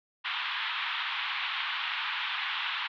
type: band-pass noise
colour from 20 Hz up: white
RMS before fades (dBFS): -33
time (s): 0.24-2.88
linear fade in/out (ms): 20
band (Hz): 890 to 3600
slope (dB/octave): 48
effects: none